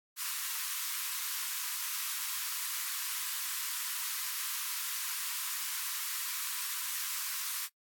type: high-pass noise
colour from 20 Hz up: white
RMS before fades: -36 dBFS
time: 0.16-7.69 s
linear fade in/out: 50 ms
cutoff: 950 Hz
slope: 96 dB/octave
effects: noise-tail reverb RT60 0.1 s tail -22 dB re dry + AAC 64 kbps